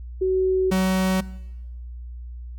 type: tone pair in turn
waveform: sine / 45% pulse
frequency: 375.4 / 187.7 Hz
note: F#4 / F#3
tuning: +25 / +25 cents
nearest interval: octave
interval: 1200 cents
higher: first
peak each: -18 / -18 dBFS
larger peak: neither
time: 0.21-0.71 / 0.71-1.21 s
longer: neither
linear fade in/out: 10 ms
effects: noise-tail reverb RT60 1.0 s tail -20 dB re dry + added 60 Hz sine -33 dBFS peak until 2.58 s